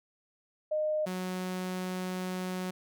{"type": "tone pair in turn", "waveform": ["sine", "sawtooth"], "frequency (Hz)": [614, 183.92], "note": ["D#5", "F#3"], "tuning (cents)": [-23, -10], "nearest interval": "octave + major sixth", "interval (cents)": 2087, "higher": "first", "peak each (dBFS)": [-27, -29], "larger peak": "first", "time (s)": [[0.71, 1.06], [1.06, 2.71]], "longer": "second", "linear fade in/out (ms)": 10, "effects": []}